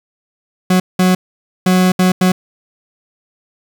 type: tone bursts at uneven times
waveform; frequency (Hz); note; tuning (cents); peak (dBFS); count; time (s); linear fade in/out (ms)
40% pulse; 183.9; F#3; -10; -8; 5; 0.7-0.8 / 0.99-1.15 / 1.66-1.92 / 1.99-2.12 / 2.21-2.32; 5
effects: 8-bit